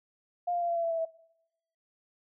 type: tone with pitch steps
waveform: sine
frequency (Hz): 705 / 697.3 / 689.7 / 682.2 / 674.7 / 667.4 / 660.1 / 652.9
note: F5 / F5 / F5 / F5 / E5 / E5 / E5 / E5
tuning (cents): +16 / -3 / -22 / -41 / +40 / +21 / +2 / -17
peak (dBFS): -27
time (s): 0.47-1.054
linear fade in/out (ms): 10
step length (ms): 73
effects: noise-tail reverb RT60 0.9 s tail -23 dB re dry